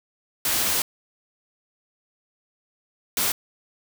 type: noise bursts at uneven times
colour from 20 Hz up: white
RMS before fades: -23 dBFS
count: 2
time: 0.45-0.82 / 3.17-3.32 s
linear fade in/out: 2 ms
effects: none